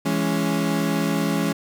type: tone cluster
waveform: 35% pulse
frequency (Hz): 166.7 / 207.2 / 277.6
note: E3 / G#3 / C#4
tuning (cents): +20 / -4 / +3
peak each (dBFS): -23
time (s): 0.05-1.53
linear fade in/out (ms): 10
effects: none